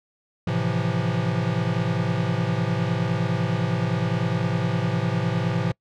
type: chord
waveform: square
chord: F major seventh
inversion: first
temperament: equal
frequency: 110 / 130.81 / 164.81 / 174.61 Hz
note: A2 / C3 / E3 / F3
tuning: 0 / 0 / 0 / 0 cents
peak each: -28 dBFS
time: 0.47-5.72 s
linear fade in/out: 5 ms
effects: noise-tail reverb RT60 0.1 s tail -26 dB re dry + low-pass 4000 Hz 12 dB/octave